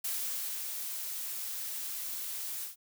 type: noise with ADSR envelope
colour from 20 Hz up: blue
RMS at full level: -34 dBFS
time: 0.04-2.76 s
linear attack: 6 ms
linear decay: 610 ms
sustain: -4 dB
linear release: 130 ms
effects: none